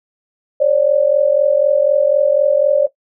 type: tone pair together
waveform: sine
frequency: 546 / 590 Hz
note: C#5 / D5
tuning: -26 / +8 cents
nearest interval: minor second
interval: 134 cents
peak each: -12 dBFS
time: 0.6-2.87 s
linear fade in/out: 10 ms
effects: noise-tail reverb RT60 0.1 s tail -17 dB re dry